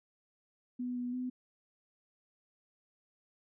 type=tone with pitch steps; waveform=sine; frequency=247.7 / 245.5 / 252.1 Hz; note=B3 / B3 / B3; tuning=+5 / -10 / +36 cents; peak=-34 dBFS; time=0.79-1.3 s; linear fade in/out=10 ms; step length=170 ms; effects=none